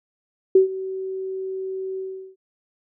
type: tone with ADSR envelope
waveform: sine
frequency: 379.9 Hz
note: F#4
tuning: 46 cents sharp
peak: -8 dBFS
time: 0.55-2.36 s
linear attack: 5 ms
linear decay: 120 ms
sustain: -18 dB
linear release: 380 ms
effects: none